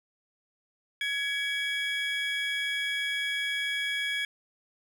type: tone cluster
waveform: triangle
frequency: 1673 / 2273 / 3324 Hz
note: G#6 / C#7 / G#7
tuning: +12 / +43 / +1 cents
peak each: -31 dBFS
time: 1.01-4.25 s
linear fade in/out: 2 ms
effects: none